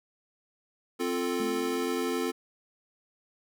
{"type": "chord", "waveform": "square", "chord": "F major", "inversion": "second", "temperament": "equal", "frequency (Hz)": [261.6, 349.2, 440], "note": ["C4", "F4", "A4"], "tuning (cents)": [0, 0, 0], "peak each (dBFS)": -33, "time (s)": [0.99, 2.32], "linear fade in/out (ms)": 20}
{"type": "tone with exponential decay", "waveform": "sine", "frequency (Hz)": 220, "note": "A3", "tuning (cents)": 0, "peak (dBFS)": -31, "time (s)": [1.4, 2.23], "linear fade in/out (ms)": 2, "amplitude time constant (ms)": 180}
{"effects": []}